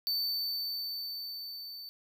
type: tone with level ramp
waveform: square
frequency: 4542 Hz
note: C#8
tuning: 41 cents sharp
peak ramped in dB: -29 to -43 dBFS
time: 0.07-1.89 s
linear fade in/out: 0 ms
effects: none